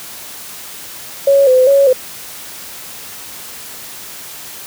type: tone with vibrato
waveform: sine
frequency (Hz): 533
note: C5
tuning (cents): +32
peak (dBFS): -6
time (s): 1.27-1.93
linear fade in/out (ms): 5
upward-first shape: square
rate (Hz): 2.5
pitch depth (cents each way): 71
effects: white hiss -31 dBFS RMS until 4.66 s + high-pass 60 Hz 12 dB/octave